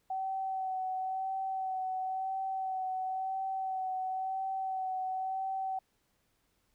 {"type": "tone with vibrato", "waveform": "sine", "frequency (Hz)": 759, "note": "F#5", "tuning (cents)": 44, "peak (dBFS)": -32, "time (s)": [0.1, 5.79], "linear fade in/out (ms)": 5, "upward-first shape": "sine", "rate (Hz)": 0.97, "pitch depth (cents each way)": 20, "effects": ["pink hiss -75 dBFS RMS until 6.74 s"]}